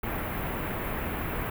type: band-stop noise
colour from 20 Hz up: pink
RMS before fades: -32 dBFS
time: 0.03-1.5 s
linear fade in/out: 5 ms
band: 2400 to 14000 Hz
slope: 24 dB/octave
effects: none